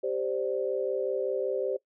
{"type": "chord", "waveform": "sine", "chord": "G suspended fourth", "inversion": "none", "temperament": "just", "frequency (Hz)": [392, 522.7, 588], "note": ["G4", "C5", "D5"], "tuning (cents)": [0, -2, 2], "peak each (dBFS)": [-31, -30, -34], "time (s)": [0.03, 1.77], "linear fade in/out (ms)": 10, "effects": ["noise-tail reverb RT60 0.1 s tail -20 dB re dry"]}